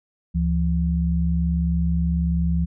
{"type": "tone pair together", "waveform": "sine", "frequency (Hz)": [71.5, 169.9], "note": ["D2", "F3"], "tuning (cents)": [-46, -47], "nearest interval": "octave + minor third", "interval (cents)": 1499, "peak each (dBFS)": -21, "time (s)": [0.34, 2.66], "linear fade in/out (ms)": 20, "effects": []}